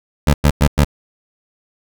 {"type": "tone bursts", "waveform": "20% pulse", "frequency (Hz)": 73.2, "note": "D2", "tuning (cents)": -5, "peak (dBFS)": -4, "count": 4, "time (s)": [0.27, 0.846], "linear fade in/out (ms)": 5, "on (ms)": 69, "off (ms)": 100, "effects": []}